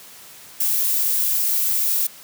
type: noise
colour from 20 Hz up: violet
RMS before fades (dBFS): -20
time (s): 0.6-2.07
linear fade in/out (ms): 5
effects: white hiss -43 dBFS RMS until 2.23 s + high-pass 80 Hz 12 dB/octave